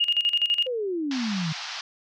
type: tone with tremolo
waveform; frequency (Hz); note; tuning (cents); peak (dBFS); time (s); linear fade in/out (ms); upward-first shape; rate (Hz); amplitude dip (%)
sine; 2850; F7; +34; -18; 0-0.67; 10; square; 12; 75
type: exponential sweep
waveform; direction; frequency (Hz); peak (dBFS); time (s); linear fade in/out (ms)
sine; down; 528 to 151.6; -25; 0.66-1.53; 10
type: band-pass noise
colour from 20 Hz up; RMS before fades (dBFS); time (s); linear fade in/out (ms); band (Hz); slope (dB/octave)
white; -35; 1.11-1.81; 2; 700 to 5600; 48
effects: none